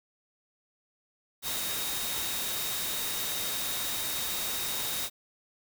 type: tone in noise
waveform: sine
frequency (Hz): 3739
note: A#7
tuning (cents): +4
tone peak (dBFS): -38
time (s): 1.42-5.1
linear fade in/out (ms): 50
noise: white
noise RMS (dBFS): -33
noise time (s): 1.42-5.1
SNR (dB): -8
effects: none